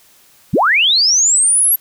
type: linear sweep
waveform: sine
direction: up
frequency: 82.41 to 11670 Hz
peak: -9 dBFS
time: 0.53-1.76 s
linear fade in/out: 10 ms
effects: white hiss -49 dBFS RMS until 1.8 s